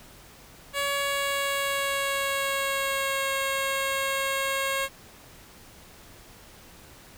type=tone with pitch glide; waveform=10% pulse; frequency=563 to 543.5 Hz; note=C#5 to C#5; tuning=+27 to -34 cents; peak=-17 dBFS; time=0.73-4.89 s; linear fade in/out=50 ms; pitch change=-61 cents; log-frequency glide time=0.85-3.32 s; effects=pink hiss -50 dBFS RMS until 7.17 s